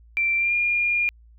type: tone with pitch glide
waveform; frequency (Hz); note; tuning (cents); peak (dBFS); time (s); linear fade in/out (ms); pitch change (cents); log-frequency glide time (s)
sine; 2352 to 2415; D7 to D7; +2 to +48; -19; 0.17-1.09; 0; +46; 0.37-0.53
effects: added 57 Hz sine -48 dBFS peak until 1.38 s